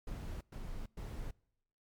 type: noise bursts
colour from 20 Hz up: brown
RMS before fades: -42 dBFS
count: 3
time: 0.07-1.31 s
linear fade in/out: 5 ms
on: 340 ms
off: 110 ms
effects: noise-tail reverb RT60 0.8 s tail -26 dB re dry + MP3 96 kbps